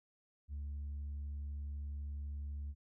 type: tone with tanh clipping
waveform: sine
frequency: 72 Hz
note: D2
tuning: 34 cents flat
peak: -40 dBFS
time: 0.48-2.75 s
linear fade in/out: 50 ms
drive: 1 dB
effects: none